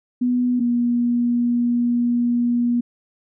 sine tone pair in turn, 246.9 / 240.1 Hz, B3 / B3, 0 / -49 cents, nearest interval unison, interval 49 cents, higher first, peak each -16 dBFS, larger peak neither, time 0.21-0.6 / 0.6-2.81 s, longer second, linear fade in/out 10 ms, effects none

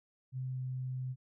sine tone with pitch glide, 129.4 to 128.51 Hz, C3 to C3, -19 to -31 cents, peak -35 dBFS, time 0.32-1.16 s, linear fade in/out 50 ms, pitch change -12 cents, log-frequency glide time 0.48-0.6 s, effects none

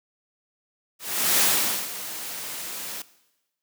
white noise with ADSR envelope, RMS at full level -19 dBFS, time 0.99-3.02 s, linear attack 410 ms, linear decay 470 ms, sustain -15 dB, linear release 3 ms, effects noise-tail reverb RT60 1.0 s tail -18 dB re dry + high-pass 150 Hz 12 dB/octave

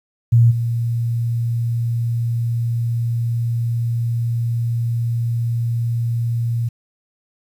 sine tone with level steps, 117.2 Hz, A#2, 10 cents sharp, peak -8 / -17 dBFS, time 0.32-6.69 s, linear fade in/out 10 ms, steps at 0.5 s, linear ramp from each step 20 ms, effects 8-bit

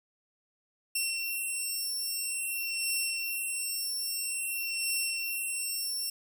10% pulse beating tone pair, 2715 / 2715.5 Hz, F7 / F7, -50 / -49 cents, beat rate 0.5 Hz, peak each -25 / -25 dBFS, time 0.95-6.1 s, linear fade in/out 5 ms, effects none

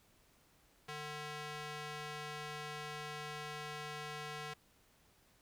square tone with band-pass filter, 150 Hz, D3, 37 cents sharp, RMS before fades -45 dBFS, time 0.88-4.54 s, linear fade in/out 10 ms, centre 2300 Hz, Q 0.6, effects pink hiss -69 dBFS RMS until 5.41 s

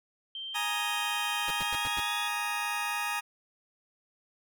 sine tone with pitch glide, 3139 to 3384 Hz, G7 to G#7, +2 to +32 cents, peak -36 dBFS, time 0.35-2.28 s, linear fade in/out 2 ms, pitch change +130 cents, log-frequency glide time 1.5-2.11 s
20% pulse chord, Ab suspended second, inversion none, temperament just, 830.6 / 934.4 / 1245.9 Hz, Ab5 / Bb5 / Eb6, 0 / +4 / +2 cents, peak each -30 dBFS, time 0.54-3.21 s, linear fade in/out 20 ms
pink noise bursts, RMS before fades -38 dBFS, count 5, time 1.48-1.998 s, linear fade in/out 0 ms, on 26 ms, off 97 ms
effects none

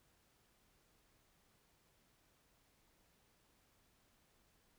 silence, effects pink hiss -74 dBFS RMS until 4.78 s

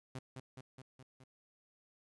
sawtooth tone with echo, 130 Hz, C3, 11 cents flat, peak -38 dBFS, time 0.15-0.19 s, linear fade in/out 5 ms, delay 210 ms, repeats 5, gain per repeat -3 dB, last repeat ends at 1.24 s, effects resampled to 24000 Hz + 13-bit

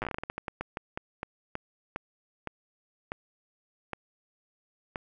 slowing click train, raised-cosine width 0.5 ms, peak -18 dBFS, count 23, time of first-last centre 0.02-4.958 s, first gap 8 ms, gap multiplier 1.26, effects none

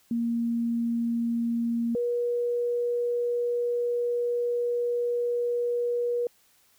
sine tone pair in turn, 233.5 / 480.7 Hz, A#3 / B4, +3 / -47 cents, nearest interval octave + minor second, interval 1250 cents, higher second, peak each -24 dBFS, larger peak neither, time 0.11-1.95 / 1.95-6.27 s, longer second, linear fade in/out 2 ms, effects white hiss -63 dBFS RMS until 6.78 s

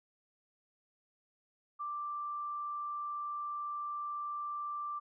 sine tone, 1177 Hz, D6, 3 cents sharp, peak -36 dBFS, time 1.79-5 s, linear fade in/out 20 ms, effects none

